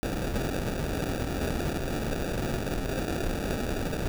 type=noise with sample-and-hold; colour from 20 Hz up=pink; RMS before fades=-30 dBFS; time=0.03-4.08 s; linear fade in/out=0 ms; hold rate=1050 Hz; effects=none